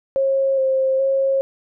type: tone with vibrato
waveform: sine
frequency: 535 Hz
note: C5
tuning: 38 cents sharp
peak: -15 dBFS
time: 0.16-1.41 s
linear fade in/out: 0 ms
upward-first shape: square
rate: 1.2 Hz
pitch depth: 18 cents each way
effects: none